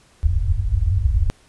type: low-pass noise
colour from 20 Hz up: white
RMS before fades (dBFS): -18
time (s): 0.23-1.3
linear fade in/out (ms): 0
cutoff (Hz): 100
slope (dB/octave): 96
effects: pink hiss -54 dBFS RMS until 1.48 s + resampled to 24000 Hz